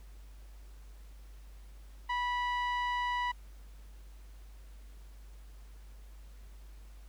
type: tone with low-pass filter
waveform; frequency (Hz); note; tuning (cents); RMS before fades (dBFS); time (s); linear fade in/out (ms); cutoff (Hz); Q
sawtooth; 980; B5; -14; -33; 2.09-3.32; 10; 2300; 1.1
effects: added 50 Hz sine -48 dBFS peak until 7.08 s + pink hiss -64 dBFS RMS until 7.08 s